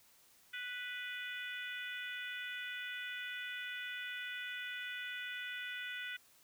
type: harmonic tone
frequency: 493.9 Hz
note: B4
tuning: in tune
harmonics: 3 / 4 / 5 / 6 / 7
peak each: -44 / -46 / -48 / -50 / -51 dBFS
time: 0.53-6.17 s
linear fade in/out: 10 ms
effects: white hiss -66 dBFS RMS until 6.43 s